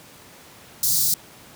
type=band-stop noise; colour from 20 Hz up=white; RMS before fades=-20 dBFS; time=0.83-1.14 s; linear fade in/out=2 ms; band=180 to 4100 Hz; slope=48 dB/octave; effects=pink hiss -46 dBFS RMS until 1.55 s + high-pass 100 Hz 12 dB/octave